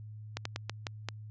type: slowing click train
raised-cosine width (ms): 0.2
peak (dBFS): -17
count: 6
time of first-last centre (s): 0.37-1.087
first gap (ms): 84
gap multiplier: 1.27
effects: added 107 Hz sine -43 dBFS peak until 1.3 s + resampled to 16000 Hz